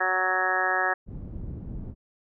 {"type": "harmonic tone", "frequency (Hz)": 185.5, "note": "F#3", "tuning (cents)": 5, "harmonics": [2, 3, 4, 5, 6, 7, 8, 9, 10], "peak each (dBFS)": [-35, -34, -29, -34, -34, -31, -37, -26, -31], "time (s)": [0, 0.94], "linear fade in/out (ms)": 10}
{"type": "low-pass noise", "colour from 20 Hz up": "pink", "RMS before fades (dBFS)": -36, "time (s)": [1.06, 1.95], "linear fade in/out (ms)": 50, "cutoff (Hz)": 230, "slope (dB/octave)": 12}
{"effects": []}